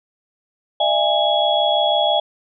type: tone cluster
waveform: sine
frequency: 606 / 672 / 823 / 3346 Hz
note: D#5 / E5 / G#5 / G#7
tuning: -46 / +33 / -16 / +12 cents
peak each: -20 dBFS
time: 0.8-2.2 s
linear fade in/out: 5 ms
effects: none